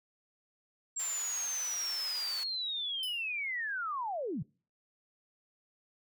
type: linear sweep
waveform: sine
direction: down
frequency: 7459 to 110 Hz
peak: -33 dBFS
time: 0.96-4.43 s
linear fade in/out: 10 ms
type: high-pass noise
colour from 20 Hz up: pink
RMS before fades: -45 dBFS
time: 0.99-2.44 s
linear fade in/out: 10 ms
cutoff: 1100 Hz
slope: 12 dB/octave
type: tone with exponential decay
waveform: 10% pulse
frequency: 5100 Hz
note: D#8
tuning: 42 cents sharp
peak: -33 dBFS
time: 3.03-3.31 s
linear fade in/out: 1 ms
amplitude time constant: 59 ms
effects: noise-tail reverb RT60 0.4 s tail -25 dB re dry